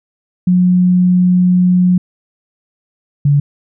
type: tone pair in turn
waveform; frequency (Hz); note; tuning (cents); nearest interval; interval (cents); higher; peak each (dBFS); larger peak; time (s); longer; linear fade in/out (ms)
sine; 180.6 / 143.34; F#3 / D3; -42 / -42; major third; 400; first; -7; neither; 0.47-1.98 / 3.25-3.4; first; 5
effects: none